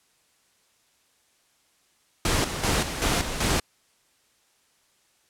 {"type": "noise with tremolo", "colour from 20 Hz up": "pink", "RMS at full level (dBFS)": -23, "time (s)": [2.25, 3.6], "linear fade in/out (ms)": 2, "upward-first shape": "square", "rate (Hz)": 2.6, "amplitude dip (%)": 60, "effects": ["white hiss -65 dBFS RMS until 5.29 s", "low-pass 10000 Hz 12 dB/octave"]}